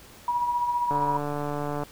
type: tone with tremolo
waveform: sine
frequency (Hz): 965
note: B5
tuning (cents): -40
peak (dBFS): -21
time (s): 0.28-1.17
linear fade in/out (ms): 2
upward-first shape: sine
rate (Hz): 15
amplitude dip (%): 45
type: click train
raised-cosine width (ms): 1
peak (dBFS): -17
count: 136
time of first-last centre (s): 0.91-1.835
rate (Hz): 146
effects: pink hiss -49 dBFS RMS until 1.91 s